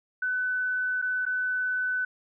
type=tone with dropouts; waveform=sine; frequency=1503 Hz; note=F#6; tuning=27 cents sharp; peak=-25 dBFS; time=0.22-2.05 s; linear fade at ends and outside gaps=5 ms; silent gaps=1.017-1.023 / 1.254-1.263 s; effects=none